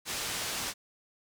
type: low-pass noise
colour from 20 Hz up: white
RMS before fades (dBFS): -35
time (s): 0.05-0.74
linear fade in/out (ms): 50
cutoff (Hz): 7600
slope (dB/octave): 12
effects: none